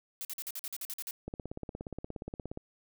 blue noise bursts, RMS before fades -39 dBFS, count 11, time 0.21-1.109 s, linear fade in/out 0 ms, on 39 ms, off 47 ms
click train, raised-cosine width 2 ms, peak -25 dBFS, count 23, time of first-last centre 1.28-2.574 s, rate 17 Hz
effects none

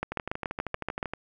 two click trains, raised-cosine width 0.5 ms, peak -14 / -17 dBFS, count 8 / 14, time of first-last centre 0.03-1.029 / 0.12-1.136 s, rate 7.01 / 12.8 Hz, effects none

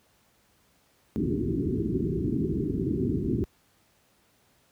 white low-pass noise, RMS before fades -27 dBFS, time 1.16-3.44 s, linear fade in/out 0 ms, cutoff 400 Hz, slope 96 dB/octave, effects pink hiss -65 dBFS RMS until 4.71 s + high-pass 60 Hz 12 dB/octave

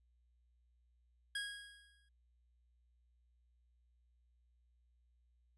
25% pulse tone with exponential decay, 1645 Hz, G#6, 17 cents flat, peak -33 dBFS, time 1.35-2.09 s, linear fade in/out 5 ms, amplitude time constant 160 ms, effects added 60 Hz sine -70 dBFS peak until 5.57 s + resampled to 24000 Hz

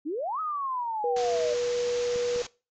sine exponential two-way sweep, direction up then down, 277.2 to 1291 to 585 Hz, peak -28 dBFS, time 0.05-1.55 s, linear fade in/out 20 ms, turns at 0.4 s
sine tone, 484.4 Hz, B4, 34 cents flat, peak -25 dBFS, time 1.04-2.42 s, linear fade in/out 2 ms
white low-pass noise, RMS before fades -40 dBFS, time 1.16-2.47 s, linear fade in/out 5 ms, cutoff 7000 Hz, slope 96 dB/octave
clicks, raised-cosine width 3 ms, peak -29 dBFS, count 2, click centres 2.16 / 2.361 s
effects noise-tail reverb RT60 0.3 s tail -21 dB re dry

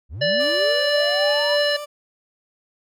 triangle linear sweep, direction up, 54.6 to 1010 Hz, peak -27 dBFS, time 0.09-1.58 s, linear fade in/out 50 ms
harmonic tone, 584 Hz, D5, 10 cents flat, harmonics 1 / 3 / 5 / 7 / 9, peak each -19 / -24 / -26 / -27 / -29 dBFS, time 0.21-1.77 s, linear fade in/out 10 ms
30% pulse tone with vibrato, 587.3 Hz, D5, in tune, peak -27 dBFS, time 0.39-1.86 s, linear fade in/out 20 ms, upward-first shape square, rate 10 Hz, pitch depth 11 cents each way
effects none

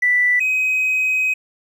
triangle tone pair in turn, 1975.5 / 2525 Hz, B6 / D#7, 0 / +25 cents, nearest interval major third, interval 425 cents, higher second, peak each -9 / -13 dBFS, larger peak first, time 0.02-0.4 / 0.4-1.34 s, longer second, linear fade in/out 10 ms, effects tanh soft clip ceiling -11 dBFS

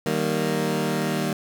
20% pulse chord, Eb major, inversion none, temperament equal with one note detuned, 155.56 / 194.19 / 233.1 Hz, Eb3 / G3 / Bb3, 0 / -16 / 0 cents, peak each -22 dBFS, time 0.06-1.33 s, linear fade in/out 2 ms, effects none

